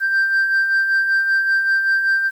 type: beating tone pair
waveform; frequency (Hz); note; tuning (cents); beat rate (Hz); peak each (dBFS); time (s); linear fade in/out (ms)
sine; 1568 / 1573.2; G6 / G6; 0 / +6; 5.2; -22 / -13; 0-2.31; 50
effects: tanh soft clip ceiling -12 dBFS + 8-bit